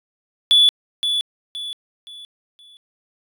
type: tone with echo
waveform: triangle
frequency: 3442 Hz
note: A7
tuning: 39 cents flat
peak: -7 dBFS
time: 0.51-0.69 s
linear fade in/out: 0 ms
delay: 520 ms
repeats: 4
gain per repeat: -9 dB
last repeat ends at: 2.77 s
effects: tanh soft clip ceiling -5 dBFS